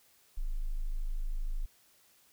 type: tone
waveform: sine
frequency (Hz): 26.49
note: G#0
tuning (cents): +35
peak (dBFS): -30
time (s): 0.37-1.66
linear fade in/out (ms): 10
effects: white hiss -65 dBFS RMS until 2.32 s